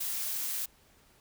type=noise; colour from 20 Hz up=blue; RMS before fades=-34 dBFS; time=0-0.66 s; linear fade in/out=10 ms; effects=pink hiss -63 dBFS RMS until 1.2 s